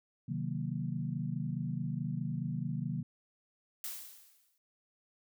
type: chord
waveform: sine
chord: C half-diminished seventh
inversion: none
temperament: equal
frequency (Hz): 130.81 / 155.56 / 185 / 233.1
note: C3 / Eb3 / Gb3 / Bb3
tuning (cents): 0 / 0 / 0 / 0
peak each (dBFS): -38 / -37 / -40 / -41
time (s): 0.28-3.03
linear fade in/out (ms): 10
type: noise with exponential decay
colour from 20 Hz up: blue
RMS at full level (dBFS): -38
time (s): 3.84-4.58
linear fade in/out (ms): 1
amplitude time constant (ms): 160
effects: none